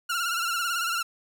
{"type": "tone with vibrato", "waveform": "sawtooth", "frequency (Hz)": 1387, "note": "F6", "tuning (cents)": -12, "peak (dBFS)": -22, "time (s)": [0.09, 1.03], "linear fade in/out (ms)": 10, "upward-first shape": "sine", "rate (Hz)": 18, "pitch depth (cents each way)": 70, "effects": []}